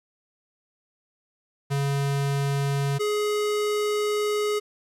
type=tone pair in turn; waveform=square; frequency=140 / 419 Hz; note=C#3 / G#4; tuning=+18 / +15 cents; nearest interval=octave + perfect fifth; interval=1897 cents; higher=second; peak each=-23 dBFS; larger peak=neither; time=1.7-2.99 / 2.99-4.6 s; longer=second; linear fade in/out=20 ms; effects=low-pass 12000 Hz 12 dB/octave + 9-bit

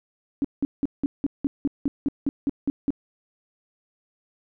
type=tone bursts; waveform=sine; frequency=280.4 Hz; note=C#4; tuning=20 cents sharp; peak=-19 dBFS; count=13; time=0.42-2.905 s; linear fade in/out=0 ms; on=25 ms; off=180 ms; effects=none

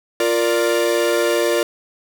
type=chord; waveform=45% pulse; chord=Bb major; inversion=second; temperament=equal; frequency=349.2 / 466.2 / 587.3 Hz; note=F4 / Bb4 / D5; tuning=0 / 0 / 0 cents; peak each=-20 dBFS; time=0.2-1.63 s; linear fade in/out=2 ms; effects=none

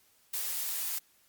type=noise with high-pass filter sweep; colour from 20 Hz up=blue; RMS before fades=-34 dBFS; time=0.33-0.99 s; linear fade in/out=10 ms; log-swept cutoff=350 to 840 Hz; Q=1.2; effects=white hiss -66 dBFS RMS until 1.28 s + Opus 48 kbps

